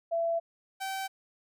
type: tone pair in turn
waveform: sine / sawtooth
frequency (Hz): 670 / 771.9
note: E5 / G5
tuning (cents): +28 / -27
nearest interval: major second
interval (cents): 245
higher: second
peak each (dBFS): -26 / -29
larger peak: first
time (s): 0.11-0.4 / 0.8-1.08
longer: first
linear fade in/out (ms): 20
effects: none